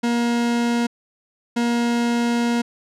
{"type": "tone pair in turn", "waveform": "40% pulse", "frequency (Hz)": [236.8, 236.8], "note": ["A#3", "A#3"], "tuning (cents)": [27, 27], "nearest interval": "unison", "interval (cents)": 0, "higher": "neither", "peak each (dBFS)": -17, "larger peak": "neither", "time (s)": [[0.03, 0.87], [1.56, 2.62]], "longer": "second", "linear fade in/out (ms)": 10, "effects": ["low-pass 8000 Hz 12 dB/octave"]}